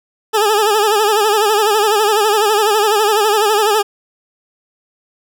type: tone with vibrato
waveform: 20% pulse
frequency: 422.9 Hz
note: G#4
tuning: 31 cents sharp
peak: -6 dBFS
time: 0.33-3.83 s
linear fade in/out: 20 ms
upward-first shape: sine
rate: 12 Hz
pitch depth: 87 cents each way
effects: none